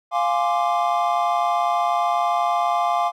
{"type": "chord", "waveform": "triangle", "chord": "D half-diminished seventh", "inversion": "first", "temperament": "equal", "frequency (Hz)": [698.5, 830.6, 1046.5, 1174.7], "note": ["F5", "Ab5", "C6", "D6"], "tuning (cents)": [0, 0, 0, 0], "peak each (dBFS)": [-19, -23, -24, -23], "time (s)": [0.11, 3.12], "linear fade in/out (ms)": 50, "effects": []}